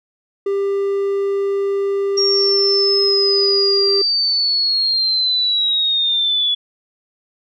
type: tone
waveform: triangle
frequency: 396.8 Hz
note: G4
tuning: 21 cents sharp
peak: -14 dBFS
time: 0.46-4.02 s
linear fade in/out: 5 ms
type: linear sweep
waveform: sine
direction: down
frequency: 5588 to 3400 Hz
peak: -14 dBFS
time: 2.17-6.55 s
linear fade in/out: 10 ms
effects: none